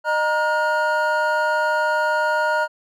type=tone cluster; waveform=triangle; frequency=613 / 940 / 1433 Hz; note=D#5 / A#5 / F6; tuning=-26 / +14 / +44 cents; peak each=-20 dBFS; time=0.04-2.68 s; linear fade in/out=50 ms; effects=none